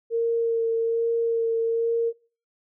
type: tone with vibrato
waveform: sine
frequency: 459.3 Hz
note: A#4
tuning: 26 cents flat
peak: -20 dBFS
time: 0.1-2.13 s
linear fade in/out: 50 ms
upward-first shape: sine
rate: 1.2 Hz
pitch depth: 14 cents each way
effects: noise-tail reverb RT60 0.4 s tail -21 dB re dry